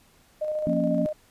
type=tone with tremolo; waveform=sine; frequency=612 Hz; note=D#5; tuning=29 cents flat; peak=-24 dBFS; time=0.41-1.13 s; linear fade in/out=10 ms; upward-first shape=square; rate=14 Hz; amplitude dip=30%
type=chord; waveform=sine; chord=Bb minor; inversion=second; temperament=equal with one note detuned; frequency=174.61 / 233.1 / 276.4 Hz; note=F3 / Bb3 / Db4; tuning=0 / 0 / -5 cents; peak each=-27 dBFS; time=0.67-1.06 s; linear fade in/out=0 ms
effects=pink hiss -59 dBFS RMS until 1.3 s + resampled to 32000 Hz